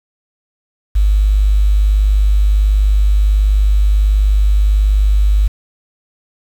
sine tone with quantisation, 50.7 Hz, G#1, 41 cents flat, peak -8 dBFS, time 0.95-5.48 s, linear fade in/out 10 ms, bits 6, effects none

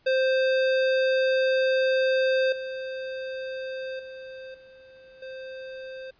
square tone with level steps, 523.3 Hz, C5, in tune, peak -21 / -32 / -39 / -49 / -37 dBFS, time 0.06-6.11 s, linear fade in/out 10 ms, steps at 2.52 / 3.99 / 4.54 / 5.22 s, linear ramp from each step 5 ms, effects pink hiss -64 dBFS RMS until 6.19 s + resampled to 11025 Hz

